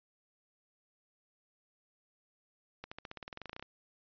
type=accelerating click train; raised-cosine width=0.3 ms; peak=-27 dBFS; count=17; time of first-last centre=2.84-3.626 s; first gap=75 ms; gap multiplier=0.94; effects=resampled to 11025 Hz